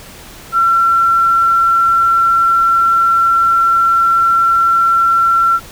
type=tone; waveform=sine; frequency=1356 Hz; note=E6; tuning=49 cents sharp; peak=-8 dBFS; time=0.52-5.6 s; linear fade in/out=50 ms; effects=pink hiss -35 dBFS RMS until 5.71 s